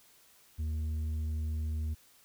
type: tone with tanh clipping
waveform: sine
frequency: 77.78 Hz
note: D#2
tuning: in tune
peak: -32 dBFS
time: 0.58-1.95 s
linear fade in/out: 20 ms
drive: 5 dB
effects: white hiss -62 dBFS RMS until 2.24 s